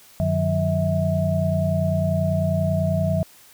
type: tone cluster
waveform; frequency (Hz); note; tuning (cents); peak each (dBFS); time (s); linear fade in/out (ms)
sine; 93.3 / 150.9 / 181.1 / 647; F#2 / D3 / F#3 / E5; +15 / +47 / -37 / -32; -24; 0.2-3.23; 0
effects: white hiss -50 dBFS RMS until 3.53 s